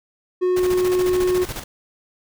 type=tone; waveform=triangle; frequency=364.2 Hz; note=F#4; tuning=27 cents flat; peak=-14 dBFS; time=0.41-1.45 s; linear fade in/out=20 ms
type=noise with tremolo; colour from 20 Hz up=pink; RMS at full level=-29 dBFS; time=0.56-1.64 s; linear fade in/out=10 ms; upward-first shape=square; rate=14 Hz; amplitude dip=60%
effects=none